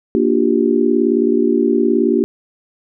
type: chord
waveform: sine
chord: G minor seventh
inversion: first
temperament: just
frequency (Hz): 235.2 / 294 / 352.8 / 392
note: Bb3 / D4 / F4 / G4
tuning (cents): +16 / +2 / +18 / 0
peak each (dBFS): -17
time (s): 0.15-2.24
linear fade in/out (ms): 0
effects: none